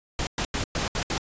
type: noise bursts at uneven times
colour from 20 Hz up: pink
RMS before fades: -27 dBFS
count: 6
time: 0.19-0.27 / 0.38-0.45 / 0.54-0.64 / 0.75-0.88 / 0.95-1.03 / 1.1-1.18 s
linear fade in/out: 2 ms
effects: resampled to 16000 Hz